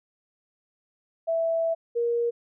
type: tone pair in turn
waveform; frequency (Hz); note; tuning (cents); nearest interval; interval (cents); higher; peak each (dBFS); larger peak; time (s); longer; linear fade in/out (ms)
sine; 659.3 / 471.4; E5 / A#4; 0 / +19; tritone; 581; first; -22; neither; 1.27-1.75 / 1.95-2.31; first; 20
effects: none